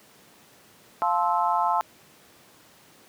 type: chord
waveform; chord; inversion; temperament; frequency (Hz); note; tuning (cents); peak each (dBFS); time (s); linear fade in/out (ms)
sine; F major seventh; none; just; 698.5 / 873.1 / 1047.7 / 1309.6; F5 / A5 / C6 / E6; 0 / -14 / +2 / -12; -27 / -24 / -26 / -29; 1.02-1.81; 0
effects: pink hiss -54 dBFS RMS until 3.08 s + high-pass 150 Hz 12 dB/octave